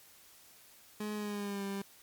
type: tone with pitch glide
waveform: 30% pulse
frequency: 210.7 to 197.73 Hz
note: G#3 to G3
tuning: +25 to +15 cents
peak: -33 dBFS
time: 1-1.82 s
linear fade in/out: 5 ms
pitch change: -110 cents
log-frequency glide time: 1.15-1.64 s
effects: white hiss -59 dBFS RMS until 2.02 s + MP3 96 kbps